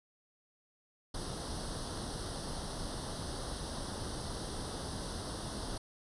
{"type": "noise with comb filter", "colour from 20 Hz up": "pink", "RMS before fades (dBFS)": -40, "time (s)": [1.14, 5.78], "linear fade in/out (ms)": 5, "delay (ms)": 0.21, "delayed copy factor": 0.85, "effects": ["resampled to 24000 Hz"]}